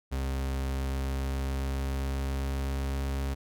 40% pulse tone with pitch glide, 66.8 to 68.05 Hz, C2 to C#2, +36 to -31 cents, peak -28 dBFS, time 0.11-3.35 s, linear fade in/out 20 ms, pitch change +33 cents, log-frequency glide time 0.37-3.12 s, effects none

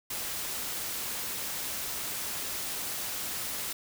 white noise, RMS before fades -35 dBFS, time 0.1-3.73 s, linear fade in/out 5 ms, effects none

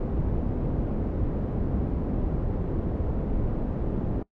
pink low-pass noise, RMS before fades -27 dBFS, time 0-4.23 s, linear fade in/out 5 ms, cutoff 400 Hz, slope 12 dB/octave, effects noise-tail reverb RT60 0.1 s tail -21 dB re dry

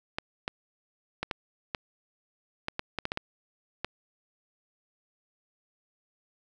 clicks, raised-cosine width 0.3 ms, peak -14 dBFS, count 12, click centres 0.185 / 0.479 / 1.23 / 1.312 / 1.748 / 2.684 / 2.794 / 2.987 / 3.054 / 3.119 / 3.174 / 3.846 s, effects none

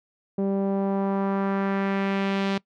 sawtooth tone with low-pass filter sweep, 196 Hz, G3, in tune, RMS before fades -25 dBFS, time 0.38-2.58 s, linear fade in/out 5 ms, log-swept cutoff 490 to 3800 Hz, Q 1.4, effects noise-tail reverb RT60 0.1 s tail -22 dB re dry

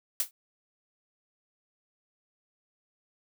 blue noise with exponential decay, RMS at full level -23 dBFS, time 0.2-0.31 s, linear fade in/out 1 ms, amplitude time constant 22 ms, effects none

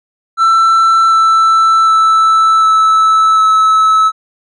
triangle tone with pitch steps, 1336 / 1326.8 / 1317.6 / 1308.5 / 1299.5 Hz, E6 / E6 / E6 / E6 / E6, +23 / +11 / -1 / -13 / -25 cents, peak -4 dBFS, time 0.37-4.12 s, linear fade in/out 50 ms, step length 750 ms, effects resampled to 24000 Hz

